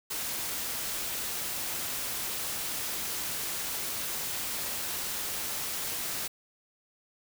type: noise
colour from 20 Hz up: white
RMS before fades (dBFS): -34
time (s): 0.1-6.28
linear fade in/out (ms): 10
effects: none